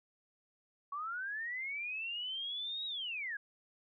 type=linear two-way sweep; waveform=sine; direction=up then down; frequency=1108.7 to 3846 to 1591 Hz; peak=-37 dBFS; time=0.92-3.37 s; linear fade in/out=5 ms; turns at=2.86 s; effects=none